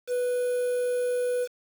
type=tone with quantisation; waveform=triangle; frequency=493.9 Hz; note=B4; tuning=in tune; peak=-22 dBFS; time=0.07-1.48 s; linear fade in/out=50 ms; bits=7; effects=none